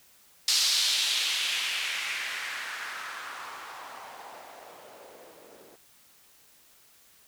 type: noise with low-pass filter sweep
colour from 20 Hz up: violet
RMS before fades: -32 dBFS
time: 0.48-5.76 s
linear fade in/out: 2 ms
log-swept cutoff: 4700 to 400 Hz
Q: 2.1
effects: white hiss -59 dBFS RMS until 7.27 s